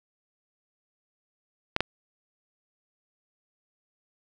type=clicks; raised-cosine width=0.3 ms; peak=-7 dBFS; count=2; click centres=1.764 / 1.806 s; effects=none

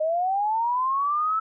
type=linear sweep; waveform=sine; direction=up; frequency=610 to 1318.5 Hz; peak=-21 dBFS; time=0-1.4 s; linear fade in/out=10 ms; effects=none

